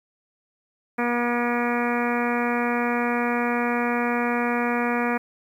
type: harmonic tone with a mistuned harmonic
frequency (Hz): 240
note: B3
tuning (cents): -49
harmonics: 1 / 2 / 3 / 4 / 5 / 6 / 7 / 8 / 9 / 10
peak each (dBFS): -25 / -28 / -30 / -31 / -32 / -33 / -33 / -34 / -35 / -35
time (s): 0.98-5.18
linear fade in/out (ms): 10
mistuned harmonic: 9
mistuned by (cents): +36
effects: 9-bit